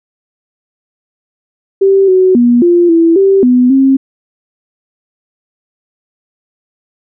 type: tone with pitch steps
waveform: sine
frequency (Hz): 389.5 / 372.6 / 240.9 / 347.9 / 331.7 / 389.5 / 249.1 / 268.4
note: G4 / F#4 / B3 / F4 / E4 / G4 / B3 / C4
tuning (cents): -11 / +12 / -43 / -7 / +11 / -11 / +15 / +44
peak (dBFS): -4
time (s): 1.81-3.97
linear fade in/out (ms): 10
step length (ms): 270
effects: none